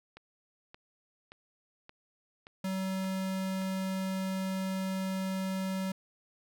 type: click train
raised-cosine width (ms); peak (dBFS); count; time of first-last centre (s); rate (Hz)
0.3; -32; 7; 0.17-3.618; 1.74
type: tone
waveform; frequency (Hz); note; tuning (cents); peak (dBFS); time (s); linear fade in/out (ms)
square; 189.9; F#3; +45; -32; 2.64-5.92; 5
effects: none